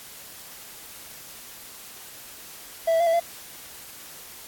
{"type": "tone with pitch steps", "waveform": "triangle", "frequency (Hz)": [660, 656, 686, 660, 682], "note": ["E5", "E5", "F5", "E5", "F5"], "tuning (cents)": [2, -9, -31, 2, -41], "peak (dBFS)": -16, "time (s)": [2.87, 3.2], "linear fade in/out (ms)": 10, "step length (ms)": 66, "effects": ["white hiss -43 dBFS RMS until 4.47 s", "AAC 64 kbps"]}